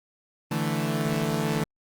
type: chord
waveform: sawtooth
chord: D suspended second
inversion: none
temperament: equal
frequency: 146.83 / 164.81 / 220 Hz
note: D3 / E3 / A3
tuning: 0 / 0 / 0 cents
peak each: -25 dBFS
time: 0.51-1.64 s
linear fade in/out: 5 ms
effects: Opus 32 kbps